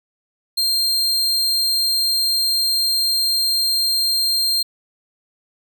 40% pulse tone, 4188 Hz, C8, 1 cent sharp, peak -15 dBFS, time 0.57-4.63 s, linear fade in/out 10 ms, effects none

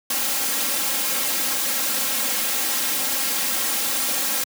white noise with comb filter, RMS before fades -23 dBFS, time 0.1-4.44 s, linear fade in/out 5 ms, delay 3.7 ms, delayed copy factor +0.9, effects high-pass 150 Hz 12 dB/octave

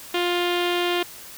sawtooth tone with low-pass filter, 351.8 Hz, F4, 13 cents sharp, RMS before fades -23 dBFS, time 0.14-1.03 s, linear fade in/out 5 ms, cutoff 3200 Hz, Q 3.3, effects white hiss -41 dBFS RMS until 1.37 s

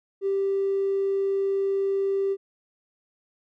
triangle tone with tanh clipping, 392 Hz, G4, in tune, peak -21 dBFS, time 0.21-2.37 s, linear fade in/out 50 ms, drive 1 dB, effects none

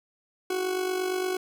40% pulse tone with amplitude modulation, 370 Hz, F#4, in tune, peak -23 dBFS, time 0.5-1.37 s, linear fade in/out 5 ms, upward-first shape sine, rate 48.7 Hz, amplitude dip 55%, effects none

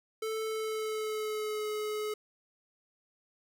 square tone with pitch glide, 440 to 425 Hz, A4 to G#4, 0 to +40 cents, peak -33 dBFS, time 0.22-2.14 s, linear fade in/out 5 ms, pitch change -60 cents, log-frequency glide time 0.43-1.67 s, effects none

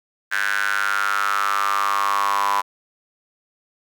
sawtooth tone with high-pass filter sweep, 100 Hz, G2, 35 cents sharp, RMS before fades -21 dBFS, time 0.31-2.62 s, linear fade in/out 20 ms, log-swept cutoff 1600 to 1000 Hz, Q 8.2, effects none

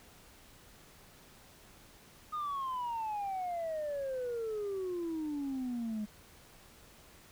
sine exponential sweep, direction down, 1244.5 to 207.7 Hz, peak -32 dBFS, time 2.32-6.06 s, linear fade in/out 20 ms, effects tanh soft clip ceiling -32 dBFS + pink hiss -58 dBFS RMS until 7.31 s

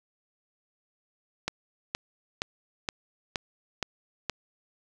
click train, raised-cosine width 0.2 ms, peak -11 dBFS, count 7, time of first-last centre 1.48-4.297 s, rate 2.13 Hz, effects none

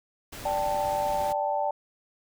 pink noise, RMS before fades -40 dBFS, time 0.32-1.33 s, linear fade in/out 10 ms
sine chord, D suspended fourth, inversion none, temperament just, 587.3 / 783.1 / 881 Hz, D5 / G5 / A5, 0 / -2 / +2 cents, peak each -29 dBFS, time 0.45-1.71 s, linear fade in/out 5 ms
effects none

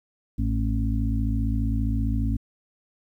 harmonic tone with a mistuned harmonic, 55 Hz, A1, in tune, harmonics 1 / 2 / 4 / 5, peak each -24 / -27 / -30 / -31 dBFS, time 0.38-2.37 s, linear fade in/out 10 ms, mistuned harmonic 4, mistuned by +27 cents, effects 10-bit

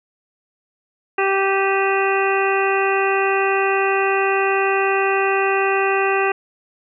harmonic tone with a mistuned harmonic, 389.6 Hz, G4, 11 cents flat, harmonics 1 / 2 / 3 / 4 / 5 / 6 / 7, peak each -19 / -22 / -24 / -25 / -26 / -27 / -27 dBFS, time 1.18-6.32 s, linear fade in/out 5 ms, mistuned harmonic 6, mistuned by +100 cents, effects none

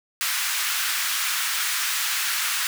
pink high-pass noise, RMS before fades -25 dBFS, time 0.21-2.67 s, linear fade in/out 0 ms, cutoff 1300 Hz, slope 24 dB/octave, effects none

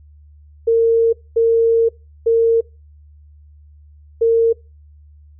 sine tone bursts at uneven times, 457.7 Hz, A#4, 32 cents flat, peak -10 dBFS, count 4, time 0.67-1.13 / 1.36-1.89 / 2.26-2.61 / 4.21-4.53 s, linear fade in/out 10 ms, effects noise-tail reverb RT60 0.3 s tail -25 dB re dry + added 74 Hz sine -42 dBFS peak until 5.39 s

